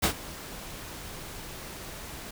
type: noise with ADSR envelope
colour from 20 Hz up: pink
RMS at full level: -22 dBFS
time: 0.02-2.31 s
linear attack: 20 ms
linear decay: 88 ms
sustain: -19 dB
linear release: 6 ms
effects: none

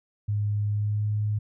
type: tone with pitch glide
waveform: sine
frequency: 103.83 to 105.4 Hz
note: G#2 to G#2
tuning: 0 to +26 cents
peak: -23 dBFS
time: 0.28-1.39 s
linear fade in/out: 10 ms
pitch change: +26 cents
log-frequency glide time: 0.68-1.08 s
effects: none

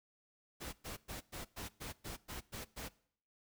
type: noise bursts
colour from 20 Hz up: pink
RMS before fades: -45 dBFS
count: 10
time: 0.6-2.89 s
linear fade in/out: 20 ms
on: 130 ms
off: 110 ms
effects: noise-tail reverb RT60 0.6 s tail -21 dB re dry

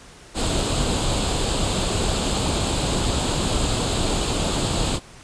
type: noise with comb filter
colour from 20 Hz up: pink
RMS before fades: -22 dBFS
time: 0.34-5 s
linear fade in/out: 50 ms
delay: 0.26 ms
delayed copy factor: +0.6
effects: pink hiss -45 dBFS RMS until 5.23 s + resampled to 22050 Hz

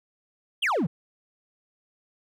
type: exponential sweep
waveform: triangle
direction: down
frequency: 3415 to 135.9 Hz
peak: -20 dBFS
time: 0.62-0.87 s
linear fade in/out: 10 ms
effects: none

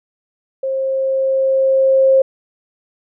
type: tone with level ramp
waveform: sine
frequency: 533 Hz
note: C5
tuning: 32 cents sharp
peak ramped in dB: -17 to -7 dBFS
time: 0.63-2.22 s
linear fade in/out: 5 ms
effects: none

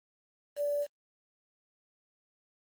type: tone with quantisation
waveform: sine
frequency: 580 Hz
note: D5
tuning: 22 cents flat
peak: -28 dBFS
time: 0.56-0.87 s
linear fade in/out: 50 ms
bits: 8
effects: Opus 24 kbps

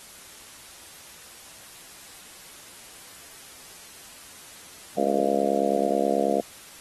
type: harmonic tone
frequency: 69.3 Hz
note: C#2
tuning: in tune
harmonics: 3 / 4 / 5 / 6 / 7 / 8 / 9 / 10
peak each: -30 / -30 / -31 / -30 / -27 / -31 / -28 / -27 dBFS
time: 4.97-6.41 s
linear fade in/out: 5 ms
effects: white hiss -46 dBFS RMS until 6.8 s + AAC 32 kbps

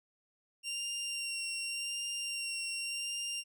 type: tone with vibrato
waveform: 20% pulse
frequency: 2770 Hz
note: F7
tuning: 15 cents flat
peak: -30 dBFS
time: 0.63-3.44 s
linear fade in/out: 50 ms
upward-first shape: sine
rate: 0.87 Hz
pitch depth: 17 cents each way
effects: none

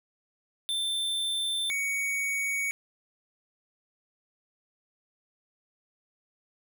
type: tone pair in turn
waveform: square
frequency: 3554 / 2239 Hz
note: A7 / C#7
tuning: +17 / +17 cents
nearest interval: minor sixth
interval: 800 cents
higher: first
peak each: -28 dBFS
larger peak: neither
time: 0.69-1.7 / 1.7-2.71 s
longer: neither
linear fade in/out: 0 ms
effects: none

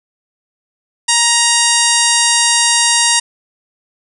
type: harmonic tone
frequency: 940 Hz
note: A#5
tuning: 14 cents sharp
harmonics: 1 / 2 / 3 / 4 / 5 / 6 / 7 / 8 / 9 / 10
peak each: -19 / -19 / -19 / -19 / -19 / -19 / -19 / -19 / -19 / -19 dBFS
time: 1.08-3.2 s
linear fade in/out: 10 ms
effects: none

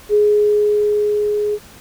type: tone with level ramp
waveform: sine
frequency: 417.7 Hz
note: G#4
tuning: 10 cents sharp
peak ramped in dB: -9 to -16 dBFS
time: 0.09-1.59 s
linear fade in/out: 50 ms
effects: pink hiss -42 dBFS RMS until 1.8 s

